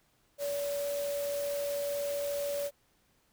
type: tone in noise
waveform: sine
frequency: 571 Hz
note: D5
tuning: 49 cents flat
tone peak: -31 dBFS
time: 0.38-2.71 s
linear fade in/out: 50 ms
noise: white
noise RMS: -43 dBFS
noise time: 0.38-2.71 s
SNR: +9 dB
effects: pink hiss -70 dBFS RMS until 3.32 s